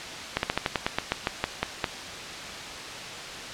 slowing click train, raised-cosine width 0.3 ms, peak -7 dBFS, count 13, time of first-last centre 0.37-1.842 s, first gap 61 ms, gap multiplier 1.12, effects white hiss -36 dBFS RMS until 3.53 s + low-pass 5000 Hz 12 dB/octave

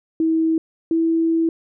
sine tone pair in turn, 322.8 / 328.1 Hz, E4 / E4, -36 / -8 cents, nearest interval unison, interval 28 cents, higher second, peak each -15 dBFS, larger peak neither, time 0.2-0.58 / 0.91-1.49 s, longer second, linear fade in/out 2 ms, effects none

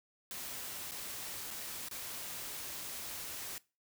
white noise with dropouts, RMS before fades -43 dBFS, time 0.31-3.58 s, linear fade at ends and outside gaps 1 ms, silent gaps 0.911-0.918 / 1.506-1.51 / 1.886-1.911 s, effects noise-tail reverb RT60 0.3 s tail -21 dB re dry

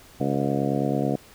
harmonic tone with a mistuned harmonic, 69.3 Hz, C#2, in tune, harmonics 2 / 3 / 4 / 5 / 6 / 7 / 8 / 9 / 10, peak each -28 / -28 / -27 / -32 / -33 / -31 / -35 / -33 / -33 dBFS, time 0.2-1.16 s, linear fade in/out 5 ms, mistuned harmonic 10, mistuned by +54 cents, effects pink hiss -50 dBFS RMS until 1.34 s

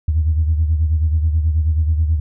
sine beating tone pair, 77.78 / 87.08 Hz, D#2 / F2, 0 / -5 cents, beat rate 9.3 Hz, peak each -13 / -21 dBFS, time 0.08-2.2 s, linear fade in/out 5 ms, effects tanh soft clip ceiling -7 dBFS

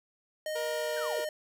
square tone with pitch glide, 618 to 611.3 Hz, D#5 to D#5, -12 to -31 cents, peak -33 dBFS, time 0.46-1.29 s, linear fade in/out 2 ms, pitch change -19 cents, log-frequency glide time 0.63-0.94 s
sawtooth tone, 473 Hz, A#4, 25 cents sharp, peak -31 dBFS, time 0.55-1.25 s, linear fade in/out 10 ms
sine linear sweep, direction down, 1661.2 to 293.7 Hz, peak -37 dBFS, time 0.96-1.21 s, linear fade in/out 20 ms
effects none

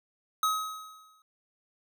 square tone with exponential decay, 1271 Hz, D#6, 36 cents sharp, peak -23 dBFS, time 0.43-1.22 s, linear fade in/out 2 ms, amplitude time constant 170 ms, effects none

